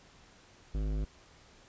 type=tone with hard clipping; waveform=sine; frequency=51.91 Hz; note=G#1; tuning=in tune; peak=-32 dBFS; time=0.74-1.05 s; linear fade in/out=10 ms; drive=15 dB; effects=pink hiss -59 dBFS RMS until 1.68 s + resampled to 16000 Hz